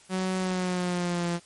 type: tone with pitch glide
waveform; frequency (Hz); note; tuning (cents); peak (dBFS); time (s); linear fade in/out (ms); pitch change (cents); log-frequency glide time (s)
sawtooth; 186.7 to 172.2; F#3 to F3; +16 to -24; -22; 0.09-1.4; 50; -140; 0.38-1.29
effects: white hiss -55 dBFS RMS until 1.45 s + MP3 48 kbps